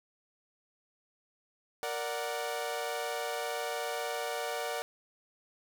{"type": "chord", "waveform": "sawtooth", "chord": "Bb augmented", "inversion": "none", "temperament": "equal", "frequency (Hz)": [466.2, 587.3, 740], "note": ["Bb4", "D5", "F#5"], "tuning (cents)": [0, 0, 0], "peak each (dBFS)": -34, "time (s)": [1.83, 4.82], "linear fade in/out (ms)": 0, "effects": []}